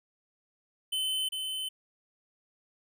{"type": "tone with echo", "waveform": "square", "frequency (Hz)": 3051, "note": "G7", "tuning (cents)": -48, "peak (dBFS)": -29, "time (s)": [0.92, 1.29], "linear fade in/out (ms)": 10, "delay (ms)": 400, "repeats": 1, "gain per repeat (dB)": -4, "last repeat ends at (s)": 1.69, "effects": []}